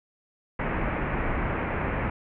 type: low-pass noise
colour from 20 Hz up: pink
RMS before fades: -28 dBFS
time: 0.59-2.1 s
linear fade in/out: 5 ms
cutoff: 2400 Hz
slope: 48 dB/octave
effects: none